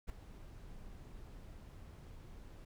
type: noise with ADSR envelope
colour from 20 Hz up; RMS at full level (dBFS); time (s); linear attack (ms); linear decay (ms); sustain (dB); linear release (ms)
brown; -38; 0.07-2.65; 28; 5; -14; 5
effects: none